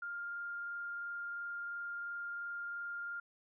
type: tone with frequency modulation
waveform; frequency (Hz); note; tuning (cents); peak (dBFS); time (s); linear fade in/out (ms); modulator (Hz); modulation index
sine; 1403; F6; +8; -39; 0.02-3.2; 5; 22.9; 0.29
effects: none